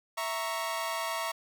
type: chord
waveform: sawtooth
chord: A# diminished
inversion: second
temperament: equal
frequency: 659.3 / 932.3 / 1108.7 Hz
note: E5 / A#5 / C#6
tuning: 0 / 0 / 0 cents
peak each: -32 dBFS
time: 0.17-1.32 s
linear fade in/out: 10 ms
effects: none